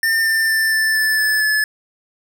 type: tone with pitch steps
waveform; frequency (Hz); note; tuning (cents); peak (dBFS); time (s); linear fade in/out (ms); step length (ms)
square; 1804 / 1790.5 / 1777.1 / 1763.8 / 1750.6 / 1737.5 / 1724.5; A6 / A6 / A6 / A6 / A6 / A6 / A6; +43 / +30 / +17 / +4 / -9 / -22 / -35; -15; 0.03-1.64; 2; 230
effects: none